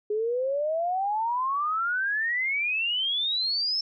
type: exponential sweep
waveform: sine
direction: up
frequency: 413.4 to 5350 Hz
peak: -24 dBFS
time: 0.1-3.81 s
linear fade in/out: 5 ms
effects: none